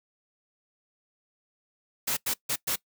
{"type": "noise bursts at uneven times", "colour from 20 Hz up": "white", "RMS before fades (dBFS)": -28, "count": 4, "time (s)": [[2.07, 2.17], [2.26, 2.34], [2.49, 2.56], [2.67, 2.76]], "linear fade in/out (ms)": 10, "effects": ["noise-tail reverb RT60 0.1 s tail -21 dB re dry"]}